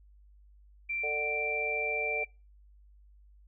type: tone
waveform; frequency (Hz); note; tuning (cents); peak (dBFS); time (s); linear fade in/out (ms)
sine; 2354; D7; +3; -31; 0.89-2.25; 10
type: harmonic tone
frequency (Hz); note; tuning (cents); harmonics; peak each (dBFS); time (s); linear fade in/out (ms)
148.8; D3; +23; 3 / 4 / 5; -36 / -38 / -40; 1.03-2.24; 10
effects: noise-tail reverb RT60 0.3 s tail -24 dB re dry + added 50 Hz sine -55 dBFS peak until 3.47 s